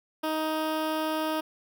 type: tone with notch filter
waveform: 15% pulse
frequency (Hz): 313.2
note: D#4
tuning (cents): +11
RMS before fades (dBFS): -29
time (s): 0.23-1.41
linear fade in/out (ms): 10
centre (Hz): 7100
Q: 1.1
effects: none